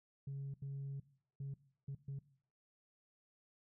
sine tone bursts at uneven times, 138.1 Hz, C#3, 6 cents flat, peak -39 dBFS, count 5, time 0.27-0.54 / 0.62-1 / 1.4-1.54 / 1.88-1.95 / 2.08-2.19 s, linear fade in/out 5 ms, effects noise-tail reverb RT60 0.6 s tail -20 dB re dry + tanh soft clip ceiling -39 dBFS

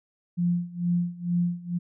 sine tone with tremolo, 174.61 Hz, F3, in tune, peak -20 dBFS, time 0.37-1.79 s, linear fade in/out 20 ms, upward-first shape sine, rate 2.2 Hz, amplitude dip 90%, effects none

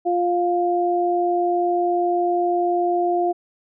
sine tone pair together, 350.6 / 702.7 Hz, F4 / F5, +7 / +10 cents, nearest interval octave, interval 1203 cents, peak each -20 / -20 dBFS, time 0.05-3.33 s, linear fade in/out 20 ms, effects none

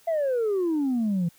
sine exponential sweep, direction down, 685 to 164.81 Hz, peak -20 dBFS, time 0.07-1.29 s, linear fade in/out 10 ms, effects tanh soft clip ceiling -20 dBFS + white hiss -58 dBFS RMS until 1.38 s

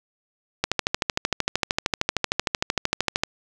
click train, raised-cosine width 0.2 ms, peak -3 dBFS, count 35, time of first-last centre 0.64-3.235 s, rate 13.1 Hz, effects none

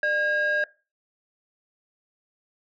sine tone pair together, 599.4 / 1625 Hz, D5 / G#6, +35 / -38 cents, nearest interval octave + perfect fourth, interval 1727 cents, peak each -25 / -20 dBFS, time 0.03-0.64 s, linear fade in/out 2 ms, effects noise-tail reverb RT60 0.3 s tail -21 dB re dry + tanh soft clip ceiling -18 dBFS

